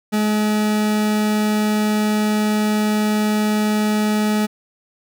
40% pulse tone, 212.2 Hz, G#3, 38 cents sharp, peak -15 dBFS, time 0.12-4.47 s, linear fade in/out 20 ms, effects none

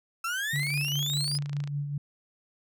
35% pulse exponential sweep, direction up, 1318.5 to 5090 Hz, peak -27 dBFS, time 0.24-1.38 s, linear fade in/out 5 ms
sine tone with tremolo, 143.9 Hz, D3, 35 cents flat, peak -27 dBFS, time 0.53-1.98 s, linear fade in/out 5 ms, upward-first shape sine, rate 5 Hz, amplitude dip 45%
click train, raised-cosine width 0.2 ms, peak -26 dBFS, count 32, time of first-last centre 0.56-1.675 s, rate 27.8 Hz
effects none

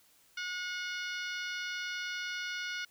harmonic tone with a mistuned harmonic, 725 Hz, F#5, 35 cents flat, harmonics 2 / 3 / 4 / 5 / 6 / 7 / 8, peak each -38 / -42 / -44 / -46 / -48 / -49 / -50 dBFS, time 0.37-2.85 s, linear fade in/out 5 ms, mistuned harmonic 5, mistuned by -34 cents, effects white hiss -65 dBFS RMS until 2.9 s

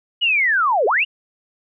sine linear two-way sweep, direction down then up, 2960 to 384.4 to 2960 Hz, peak -14 dBFS, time 0.21-1.05 s, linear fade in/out 20 ms, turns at 0.86 s, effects none

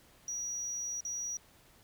sine tone with dropouts, 5790 Hz, F#8, 38 cents flat, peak -33 dBFS, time 0.28-1.37 s, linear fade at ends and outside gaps 2 ms, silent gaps 1.006-1.05 s, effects tanh soft clip ceiling -33 dBFS + pink hiss -62 dBFS RMS until 1.83 s

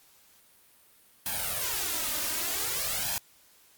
white noise with flanger, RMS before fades -31 dBFS, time 1.26-3.18 s, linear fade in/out 0 ms, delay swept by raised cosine 1.2 to 3.3 ms, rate 0.53 Hz, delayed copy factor +0.85, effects white hiss -60 dBFS RMS until 3.77 s + Opus 48 kbps

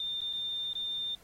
sine tone with dropouts, 3607 Hz, A7, 42 cents sharp, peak -32 dBFS, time 0-1.15 s, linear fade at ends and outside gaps 2 ms, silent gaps 0.207-0.216 / 0.329-0.334 / 0.732-0.753 s, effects pink hiss -60 dBFS RMS until 1.23 s + AAC 48 kbps

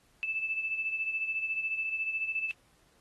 sine beating tone pair, 2630 / 2644 Hz, E7 / E7, -5 / +5 cents, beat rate 14 Hz, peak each -31 / -38 dBFS, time 0.23-2.51 s, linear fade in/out 0 ms, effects pink hiss -67 dBFS RMS until 3 s + AAC 32 kbps

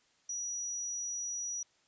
sine tone, 5830 Hz, F#8, 26 cents flat, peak -35 dBFS, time 0.29-1.63 s, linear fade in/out 5 ms, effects white hiss -70 dBFS RMS until 1.87 s + resampled to 16000 Hz

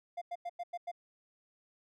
triangle tone bursts, 698.5 Hz, F5, in tune, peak -34 dBFS, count 6, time 0.17-0.916 s, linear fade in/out 10 ms, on 46 ms, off 94 ms, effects none

